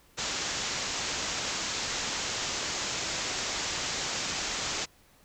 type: low-pass noise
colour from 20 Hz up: white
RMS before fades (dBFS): -33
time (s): 0.17-4.86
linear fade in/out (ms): 20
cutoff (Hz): 7400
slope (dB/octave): 96
effects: pink hiss -61 dBFS RMS until 5.24 s